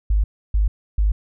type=tone bursts; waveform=sine; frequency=51.4 Hz; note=G#1; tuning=17 cents flat; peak=-14 dBFS; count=3; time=0.1-1.12 s; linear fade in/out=5 ms; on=140 ms; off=300 ms; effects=none